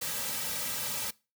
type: noise with comb filter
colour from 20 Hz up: white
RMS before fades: -34 dBFS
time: 0.01-1.11 s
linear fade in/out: 10 ms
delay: 2.8 ms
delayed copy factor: -0.85
effects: noise-tail reverb RT60 0.3 s tail -22 dB re dry